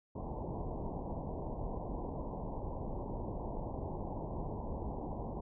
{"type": "low-pass noise", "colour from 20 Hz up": "pink", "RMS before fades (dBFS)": -40, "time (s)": [0.15, 5.41], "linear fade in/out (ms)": 10, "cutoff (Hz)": 1000, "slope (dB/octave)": 96, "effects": []}